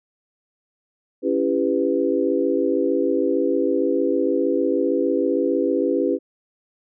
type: chord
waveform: sine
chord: C# half-diminished seventh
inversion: none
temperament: just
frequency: 277.2 / 332.6 / 399.1 / 498.9 Hz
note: C#4 / E4 / G4 / B4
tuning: 0 / +16 / +31 / +17 cents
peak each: -23 dBFS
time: 1.22-6.19 s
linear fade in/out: 50 ms
effects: none